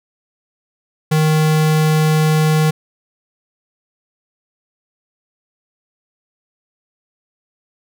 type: tone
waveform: square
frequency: 155.56 Hz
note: D#3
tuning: in tune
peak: -12 dBFS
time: 1.11-2.71 s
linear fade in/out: 10 ms
effects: none